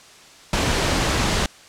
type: noise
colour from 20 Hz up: pink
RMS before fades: -20 dBFS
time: 0.53-1.46 s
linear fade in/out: 2 ms
effects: white hiss -46 dBFS RMS until 1.68 s + low-pass 7000 Hz 12 dB/octave